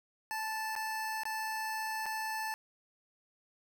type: tone with dropouts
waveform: 25% pulse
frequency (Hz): 877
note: A5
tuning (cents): -6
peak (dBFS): -31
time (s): 0.31-2.54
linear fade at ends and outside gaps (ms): 0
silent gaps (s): 0.753-0.762 / 1.234-1.254 / 2.058-2.063
effects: none